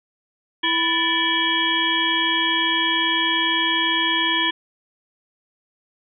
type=harmonic tone with a mistuned harmonic; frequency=329.6 Hz; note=E4; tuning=in tune; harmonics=1 / 3 / 5 / 7 / 9 / 10; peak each=-28 / -25 / -23 / -28 / -27 / -22 dBFS; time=0.63-4.51 s; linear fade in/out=10 ms; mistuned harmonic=5; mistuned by=+110 cents; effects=none